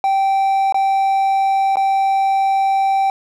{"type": "tone with dropouts", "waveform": "triangle", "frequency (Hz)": 779, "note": "G5", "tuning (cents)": -11, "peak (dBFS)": -11, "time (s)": [0.04, 3.1], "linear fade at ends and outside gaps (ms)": 1, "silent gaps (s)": [[0.724, 0.744], [1.757, 1.769]], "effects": []}